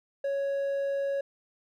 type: tone with hard clipping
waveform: sine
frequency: 555 Hz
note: C#5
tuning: 2 cents sharp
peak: -28 dBFS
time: 0.24-1.21 s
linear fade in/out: 5 ms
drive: 3 dB
effects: none